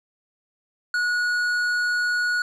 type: tone with tanh clipping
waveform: sine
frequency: 1457 Hz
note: F#6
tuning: 27 cents flat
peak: -22 dBFS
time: 0.94-2.42 s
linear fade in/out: 2 ms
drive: 10 dB
effects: none